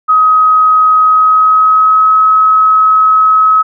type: tone with pitch glide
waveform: sine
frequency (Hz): 1264 to 1280.9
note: D#6 to D#6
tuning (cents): +27 to +50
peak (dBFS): -4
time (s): 0.08-3.63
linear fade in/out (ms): 20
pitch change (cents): +23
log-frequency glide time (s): 1.01-2.14
effects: none